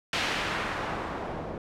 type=noise with low-pass filter sweep; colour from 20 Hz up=white; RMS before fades=-32 dBFS; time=0.13-1.58 s; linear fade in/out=2 ms; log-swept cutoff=3300 to 550 Hz; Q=0.91; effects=none